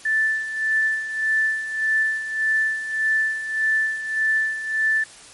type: tone with tremolo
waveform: sine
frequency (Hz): 1760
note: A6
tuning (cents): 0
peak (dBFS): -16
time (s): 0.05-5.04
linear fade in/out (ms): 5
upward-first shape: sine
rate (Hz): 1.7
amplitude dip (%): 70
effects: white hiss -44 dBFS RMS until 5.33 s + MP3 48 kbps